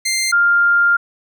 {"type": "tone pair in turn", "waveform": ["15% pulse", "sine"], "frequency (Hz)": [2093, 1399.8], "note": ["C7", "F6"], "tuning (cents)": [0, 4], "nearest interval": "perfect fifth", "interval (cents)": 696, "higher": "first", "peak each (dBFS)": -10, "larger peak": "neither", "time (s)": [[0.05, 0.32], [0.32, 0.97]], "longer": "second", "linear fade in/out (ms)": 10, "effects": []}